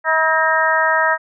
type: harmonic tone with a mistuned harmonic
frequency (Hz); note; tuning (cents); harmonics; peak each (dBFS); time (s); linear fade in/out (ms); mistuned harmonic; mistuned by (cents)
320; D#4; +49; 2 / 3 / 4 / 5 / 6; -20 / -19 / -20 / -19 / -19; 0.04-1.18; 50; 6; -56
effects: none